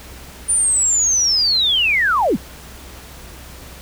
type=linear sweep; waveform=sine; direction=down; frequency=9460 to 128 Hz; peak=-13 dBFS; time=0.48-2.37 s; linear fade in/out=20 ms; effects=added 64 Hz sine -39 dBFS peak until 3.81 s + pink hiss -39 dBFS RMS until 3.81 s